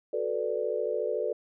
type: chord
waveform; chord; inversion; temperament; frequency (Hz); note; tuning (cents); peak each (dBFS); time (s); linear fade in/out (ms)
sine; B minor seventh; second; equal; 370 / 440 / 493.9 / 587.3; F#4 / A4 / B4 / D5; 0 / 0 / 0 / 0; -36 / -31 / -32 / -33; 0.13-1.33; 5
effects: none